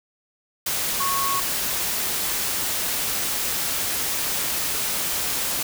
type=tone in noise; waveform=sine; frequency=1101 Hz; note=C#6; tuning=12 cents flat; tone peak=-23 dBFS; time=1-1.4 s; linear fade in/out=5 ms; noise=white; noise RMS=-25 dBFS; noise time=0.66-5.63 s; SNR=-1 dB; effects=none